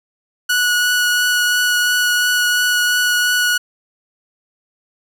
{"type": "tone with vibrato", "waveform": "sawtooth", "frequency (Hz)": 1466, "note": "F#6", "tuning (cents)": -16, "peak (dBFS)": -10, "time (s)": [0.49, 3.58], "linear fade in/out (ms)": 10, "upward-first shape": "triangle", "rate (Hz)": 2.9, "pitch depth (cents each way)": 11, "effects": []}